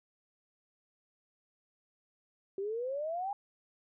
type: exponential sweep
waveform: sine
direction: up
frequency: 381.2 to 824 Hz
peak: -33 dBFS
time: 2.58-3.33 s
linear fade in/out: 2 ms
effects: none